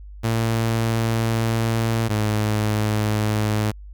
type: tone pair in turn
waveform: sawtooth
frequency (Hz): 113.6 / 106.79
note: A#2 / G#2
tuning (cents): -44 / +49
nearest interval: minor second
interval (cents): 107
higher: first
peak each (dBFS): -15 / -15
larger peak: neither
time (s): 0.23-2.09 / 2.09-3.72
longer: first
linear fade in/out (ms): 20
effects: added 50 Hz sine -36 dBFS peak until 3.93 s